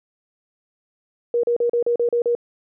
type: tone bursts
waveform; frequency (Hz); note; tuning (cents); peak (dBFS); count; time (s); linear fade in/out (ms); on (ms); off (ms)
sine; 475.7; A#4; +35; -16; 8; 1.34-2.351; 2; 94; 37
effects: none